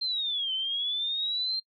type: linear two-way sweep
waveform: sine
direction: down then up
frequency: 4186 to 3047 to 4186 Hz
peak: -27 dBFS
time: 0.01-1.6 s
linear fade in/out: 10 ms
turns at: 0.53 s
effects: noise-tail reverb RT60 0.1 s tail -21 dB re dry